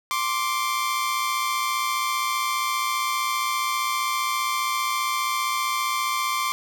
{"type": "tone pair together", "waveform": "sawtooth", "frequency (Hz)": [1053.9, 1169], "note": ["C6", "D6"], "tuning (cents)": [12, -8], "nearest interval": "major second", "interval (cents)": 180, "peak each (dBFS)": -22, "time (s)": [0.11, 6.52], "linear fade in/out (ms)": 0, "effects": []}